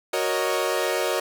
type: chord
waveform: sawtooth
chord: D# minor seventh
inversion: first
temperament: equal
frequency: 370 / 466.2 / 554.4 / 622.3 Hz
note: F#4 / A#4 / C#5 / D#5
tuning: 0 / 0 / 0 / 0 cents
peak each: -24 dBFS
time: 0.13-1.2 s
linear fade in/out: 5 ms
effects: none